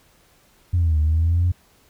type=linear two-way sweep; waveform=sine; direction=down then up; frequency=90 to 75.6 to 90 Hz; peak=-14 dBFS; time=0.73-1.52 s; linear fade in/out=10 ms; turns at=0.99 s; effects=tanh soft clip ceiling -12 dBFS + pink hiss -57 dBFS RMS until 1.89 s